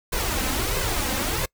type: noise with flanger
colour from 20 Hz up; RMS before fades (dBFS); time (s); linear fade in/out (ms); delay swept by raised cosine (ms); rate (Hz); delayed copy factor
pink; -25; 0.12-1.46; 10; 1.9 to 3.9; 1.5; +0.6
effects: noise-tail reverb RT60 0.1 s tail -25 dB re dry